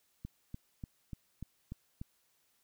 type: click train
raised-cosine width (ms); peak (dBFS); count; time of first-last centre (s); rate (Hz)
5; -29; 7; 0.25-2.015; 3.4
effects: white hiss -74 dBFS RMS until 2.63 s

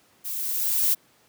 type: noise with level ramp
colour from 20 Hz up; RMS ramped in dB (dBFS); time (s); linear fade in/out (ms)
violet; -32 to -20; 0.24-0.95; 20
effects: pink hiss -60 dBFS RMS until 1.28 s + high-pass 150 Hz 12 dB/octave

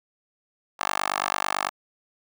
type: tone with high-pass filter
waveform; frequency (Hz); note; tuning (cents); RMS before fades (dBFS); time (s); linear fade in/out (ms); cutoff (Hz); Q
10% pulse; 49; G1; 0; -27; 0.79-1.7; 20; 970; 2.3
effects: none

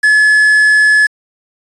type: tone with quantisation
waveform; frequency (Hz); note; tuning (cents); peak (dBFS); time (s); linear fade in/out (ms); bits
triangle; 1712; A6; -48; -4; 0.03-1.07; 10; 4
effects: resampled to 24000 Hz

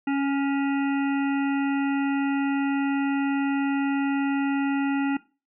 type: harmonic tone with a mistuned harmonic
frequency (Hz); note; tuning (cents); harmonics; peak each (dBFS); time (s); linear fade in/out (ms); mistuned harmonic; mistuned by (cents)
277.2; C#4; 0; 1 / 3 / 5 / 7 / 9 / 10; -22 / -32 / -36 / -39 / -41 / -42; 0.07-5.17; 5; 5; +22
effects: noise-tail reverb RT60 0.3 s tail -18 dB re dry

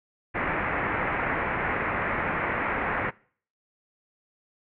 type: low-pass noise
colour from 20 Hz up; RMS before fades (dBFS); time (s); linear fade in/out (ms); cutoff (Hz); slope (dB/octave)
white; -28; 0.34-3.11; 20; 2200; 48
effects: noise-tail reverb RT60 0.5 s tail -23 dB re dry

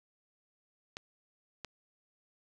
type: clicks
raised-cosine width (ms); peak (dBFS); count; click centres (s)
0.2; -23; 2; 0.969 / 1.647
effects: none

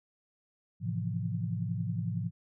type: chord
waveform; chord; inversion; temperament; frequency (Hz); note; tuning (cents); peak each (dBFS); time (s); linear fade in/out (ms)
sine; F major seventh; first; just; 109.13 / 130.96 / 163.7 / 174.61; A2 / C3 / E3 / F3; -14 / +2 / -12 / 0; -34 / -38 / -37 / -36; 0.8-2.31; 50
effects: none

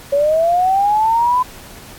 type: linear sweep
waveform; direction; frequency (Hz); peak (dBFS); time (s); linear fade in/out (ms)
sine; up; 554.4 to 1016; -11; 0.12-1.43; 10
effects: pink hiss -38 dBFS RMS until 1.98 s + AAC 64 kbps

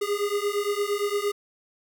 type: beating tone pair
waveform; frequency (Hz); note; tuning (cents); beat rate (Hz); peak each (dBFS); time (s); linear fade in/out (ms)
square; 404.7 / 413.4; G#4 / G#4; -45 / -8; 8.7; -28; 0.01-1.32; 10
effects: none

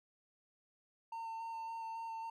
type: tone with vibrato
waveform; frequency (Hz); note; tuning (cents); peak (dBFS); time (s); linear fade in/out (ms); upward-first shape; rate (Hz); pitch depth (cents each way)
triangle; 906; A#5; -50; -39; 1.12-2.3; 5; square; 3.6; 11
effects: none

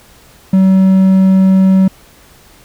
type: tone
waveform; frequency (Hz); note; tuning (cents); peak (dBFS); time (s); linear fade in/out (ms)
triangle; 190; F#3; +46; -3; 0.53-1.88; 5
effects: pink hiss -43 dBFS RMS until 2.64 s

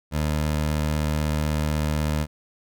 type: tone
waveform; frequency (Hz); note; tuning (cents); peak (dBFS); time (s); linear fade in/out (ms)
20% pulse; 76.1; D#2; -38; -17; 0.11-2.27; 50
effects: none

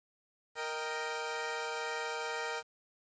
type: chord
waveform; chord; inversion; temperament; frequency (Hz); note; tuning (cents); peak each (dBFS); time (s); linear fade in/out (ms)
15% pulse; Eb major; second; equal; 466.2 / 622.3 / 784; Bb4 / Eb5 / G5; 0 / 0 / 0; -31 / -36 / -35; 0.55-2.63; 50
effects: resampled to 16000 Hz + 10-bit

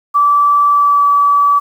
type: tone with pitch glide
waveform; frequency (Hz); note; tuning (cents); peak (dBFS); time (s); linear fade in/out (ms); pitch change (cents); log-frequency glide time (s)
sine; 1159 to 1148.3; D6 to D6; -23 to -39; -7; 0.14-1.6; 20; -16; 0.7-1.07
effects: 7-bit

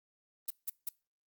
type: noise bursts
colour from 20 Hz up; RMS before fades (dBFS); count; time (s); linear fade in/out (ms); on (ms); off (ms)
violet; -35; 3; 0.48-0.892; 5; 24; 170
effects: noise-tail reverb RT60 0.3 s tail -24 dB re dry + Opus 32 kbps

